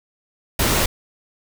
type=noise; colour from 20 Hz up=pink; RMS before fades=-18 dBFS; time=0.59-0.86 s; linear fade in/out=5 ms; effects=none